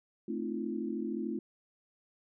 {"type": "chord", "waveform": "sine", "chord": "F dominant seventh", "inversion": "first", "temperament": "equal with one note detuned", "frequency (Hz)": [220, 261.6, 311.1, 344.6], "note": ["A3", "C4", "Eb4", "F4"], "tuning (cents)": [0, 0, 0, -23], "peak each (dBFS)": [-37, -39, -40, -38], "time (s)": [0.28, 1.39], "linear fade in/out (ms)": 5, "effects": []}